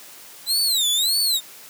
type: tone with vibrato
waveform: sawtooth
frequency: 3931 Hz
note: B7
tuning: 9 cents flat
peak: -15 dBFS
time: 0.46-1.41 s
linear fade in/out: 50 ms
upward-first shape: sine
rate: 1.7 Hz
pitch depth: 230 cents each way
effects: white hiss -43 dBFS RMS until 1.69 s + high-pass 150 Hz 12 dB/octave